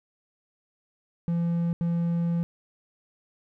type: tone bursts at uneven times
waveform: triangle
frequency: 170 Hz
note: F3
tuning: 46 cents flat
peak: -21 dBFS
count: 2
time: 1.28-1.73 / 1.81-2.43 s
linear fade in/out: 0 ms
effects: none